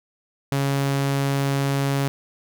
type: tone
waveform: sawtooth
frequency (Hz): 138.59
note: C#3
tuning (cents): 0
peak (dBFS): -16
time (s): 0.52-2.08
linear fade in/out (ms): 0
effects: none